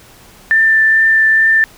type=tone with vibrato; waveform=sine; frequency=1778 Hz; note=A6; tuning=18 cents sharp; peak=-7 dBFS; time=0.51-1.64 s; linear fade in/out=0 ms; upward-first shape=triangle; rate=2.3 Hz; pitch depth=11 cents each way; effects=pink hiss -42 dBFS RMS until 1.77 s